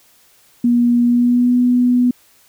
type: tone with pitch glide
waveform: sine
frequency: 240 to 246.6 Hz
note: B3 to B3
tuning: -49 to -2 cents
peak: -10 dBFS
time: 0.64-2.11 s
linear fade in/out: 5 ms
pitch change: +47 cents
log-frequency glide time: 1.04-1.55 s
effects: white hiss -52 dBFS RMS until 2.48 s